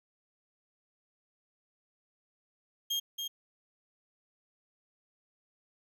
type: tone with echo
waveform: 35% pulse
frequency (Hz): 3226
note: G7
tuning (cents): +49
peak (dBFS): -28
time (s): 2.9-3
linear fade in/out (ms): 10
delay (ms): 280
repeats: 1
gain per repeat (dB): -5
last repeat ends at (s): 3.28
effects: none